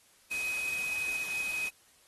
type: tone in noise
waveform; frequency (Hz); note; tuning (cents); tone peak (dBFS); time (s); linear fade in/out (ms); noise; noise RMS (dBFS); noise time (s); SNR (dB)
sine; 2520; D#7; +21; -31; 0.31-1.69; 5; white; -42; 0.31-1.69; +8
effects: white hiss -63 dBFS RMS until 2.07 s + AAC 32 kbps